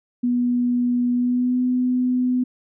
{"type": "tone with pitch glide", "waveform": "sine", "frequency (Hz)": [244.4, 251], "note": ["B3", "B3"], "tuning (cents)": [-18, 28], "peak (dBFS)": -17, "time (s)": [0.23, 2.44], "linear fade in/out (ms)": 10, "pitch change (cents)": 46, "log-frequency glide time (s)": [1.13, 1.62], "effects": []}